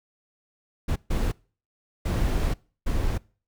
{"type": "noise bursts at uneven times", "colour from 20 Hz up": "brown", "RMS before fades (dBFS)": -24, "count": 4, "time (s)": [[0.88, 0.96], [1.1, 1.32], [2.05, 2.54], [2.86, 3.18]], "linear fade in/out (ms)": 10, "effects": ["noise-tail reverb RT60 0.4 s tail -24 dB re dry"]}